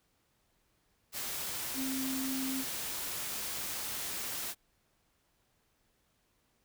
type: tone in noise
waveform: sine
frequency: 264.7 Hz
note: C4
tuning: 20 cents sharp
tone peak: -34 dBFS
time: 1.74-2.65 s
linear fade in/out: 50 ms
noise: white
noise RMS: -38 dBFS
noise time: 1.12-4.55 s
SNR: +1 dB
effects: pink hiss -74 dBFS RMS until 6.64 s